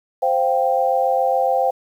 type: chord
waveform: sine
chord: C suspended fourth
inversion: none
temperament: just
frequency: 523.3 / 697.7 / 784.9 Hz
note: C5 / F5 / G5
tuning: 0 / -2 / +2 cents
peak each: -19 / -21 / -19 dBFS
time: 0.22-1.71 s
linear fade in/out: 10 ms
effects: 8-bit